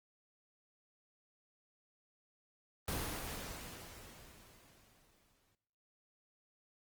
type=noise with exponential decay; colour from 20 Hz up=pink; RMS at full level=-37 dBFS; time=2.88-5.55 s; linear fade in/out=1 ms; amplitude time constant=580 ms; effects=noise-tail reverb RT60 1.0 s tail -18 dB re dry + Opus 24 kbps